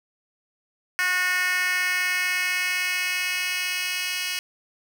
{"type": "tone with high-pass filter sweep", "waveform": "10% pulse", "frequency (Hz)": 364.3, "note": "F#4", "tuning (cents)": -27, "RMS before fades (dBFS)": -25, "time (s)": [0.99, 4.39], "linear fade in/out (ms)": 0, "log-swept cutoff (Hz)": [1700, 3000], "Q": 2.4, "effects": []}